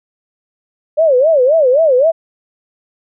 sine tone with vibrato, 571 Hz, D5, 49 cents flat, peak -7 dBFS, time 0.97-2.12 s, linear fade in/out 20 ms, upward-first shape sine, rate 3.8 Hz, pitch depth 250 cents each way, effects none

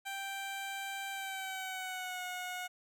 15% pulse tone with pitch glide, 784 to 727.3 Hz, G5 to F#5, 0 to -30 cents, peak -32 dBFS, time 0.05-2.68 s, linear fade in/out 20 ms, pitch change -130 cents, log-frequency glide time 1.11-2.24 s, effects none

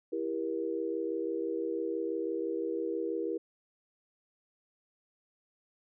sine chord, E diminished, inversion none, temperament just, 329.6 / 395.6 / 474.7 Hz, E4 / G4 / Bb4, 0 / +16 / +31 cents, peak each -35 / -36 / -35 dBFS, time 0.12-3.38 s, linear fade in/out 10 ms, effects none

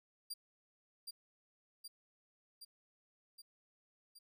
sawtooth tone with echo, 4758 Hz, D8, 22 cents sharp, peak -38 dBFS, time 0.3-0.34 s, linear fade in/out 10 ms, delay 770 ms, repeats 5, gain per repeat -3 dB, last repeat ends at 4.19 s, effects none

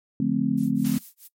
sine chord, D minor seventh, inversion none, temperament equal with one note detuned, 146.83 / 178.39 / 220 / 261.6 Hz, D3 / F3 / A3 / C4, 0 / +37 / 0 / 0 cents, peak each -29 / -28 / -24 / -24 dBFS, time 0.2-0.98 s, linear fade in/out 2 ms
violet noise with tremolo, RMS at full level -42 dBFS, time 0.57-1.28 s, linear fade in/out 10 ms, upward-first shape sine, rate 4.7 Hz, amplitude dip 100%
white noise, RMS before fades -37 dBFS, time 0.84-0.99 s, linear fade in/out 10 ms
effects noise-tail reverb RT60 0.1 s tail -20 dB re dry + MP3 64 kbps

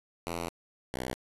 5% pulse tone pair in turn, 84.6 / 63.38 Hz, E2 / B1, +45 / +46 cents, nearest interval perfect fourth, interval 499 cents, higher first, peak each -22 dBFS, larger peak neither, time 0.27-0.49 / 0.94-1.14 s, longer first, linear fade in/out 0 ms, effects resampled to 24000 Hz + 8-bit

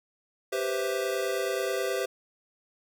square chord, C major seventh, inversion second, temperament equal, 392 / 493.9 / 523.3 / 659.3 Hz, G4 / B4 / C5 / E5, 0 / 0 / 0 / 0 cents, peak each -32 / -35 / -33 / -36 dBFS, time 0.52-2.06 s, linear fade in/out 10 ms, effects none

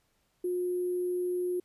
sine tone with sample-and-hold, 358.7 Hz, F4, 46 cents sharp, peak -28 dBFS, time 0.44-1.6 s, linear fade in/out 5 ms, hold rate 11025 Hz, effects pink hiss -73 dBFS RMS until 1.64 s + resampled to 32000 Hz

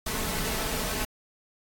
pink noise with comb filter, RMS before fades -30 dBFS, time 0.06-1.05 s, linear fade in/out 5 ms, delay 4.6 ms, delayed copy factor +0.55, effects AAC 64 kbps

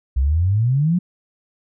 sine exponential sweep, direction up, 61.9 to 185 Hz, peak -14 dBFS, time 0.16-0.99 s, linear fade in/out 10 ms, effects none

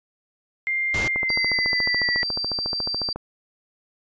sine tone with pitch glide, 2100 to 1948.1 Hz, C7 to B6, +6 to -24 cents, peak -21 dBFS, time 0.67-2.23 s, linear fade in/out 0 ms, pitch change -130 cents, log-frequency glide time 1.14-2.1 s
pink noise, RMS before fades -28 dBFS, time 0.94-1.08 s, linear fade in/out 2 ms
click train, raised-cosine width 1 ms, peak -16 dBFS, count 29, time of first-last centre 1.16-3.16 s, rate 14 Hz
sine tone, 4692 Hz, D8, 2 cents flat, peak -24 dBFS, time 1.29-3.13 s, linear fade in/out 5 ms
effects resampled to 16000 Hz

